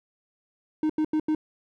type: tone bursts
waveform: triangle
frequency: 309.3 Hz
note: D#4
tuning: 10 cents flat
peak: -19 dBFS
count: 4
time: 0.83-1.349 s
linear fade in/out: 2 ms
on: 66 ms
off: 85 ms
effects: none